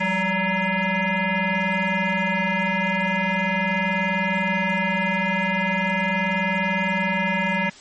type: tone with frequency modulation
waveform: sine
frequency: 932.3 Hz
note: A#5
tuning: in tune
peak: -19 dBFS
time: 0-7.7 s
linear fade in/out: 10 ms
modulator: 377 Hz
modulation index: 4
effects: white hiss -45 dBFS RMS until 7.8 s + MP3 32 kbps